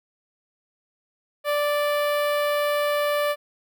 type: tone with notch filter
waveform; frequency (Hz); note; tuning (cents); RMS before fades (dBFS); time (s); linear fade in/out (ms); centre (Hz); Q
sawtooth; 586; D5; -4; -23; 1.44-3.36; 50; 6500; 0.72
effects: none